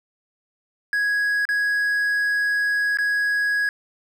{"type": "tone with dropouts", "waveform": "triangle", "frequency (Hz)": 1662, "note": "G#6", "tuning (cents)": 1, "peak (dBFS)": -17, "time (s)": [0.93, 3.69], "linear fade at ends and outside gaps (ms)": 1, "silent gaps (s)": [[1.453, 1.489], [2.972, 2.986]], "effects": []}